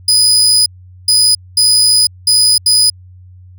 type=tone bursts at uneven times; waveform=30% pulse; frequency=4978 Hz; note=D#8; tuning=in tune; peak=-4 dBFS; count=5; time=0.08-0.66 / 1.08-1.35 / 1.57-2.07 / 2.27-2.58 / 2.66-2.9 s; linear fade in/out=5 ms; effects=added 91 Hz sine -35 dBFS peak until 3.58 s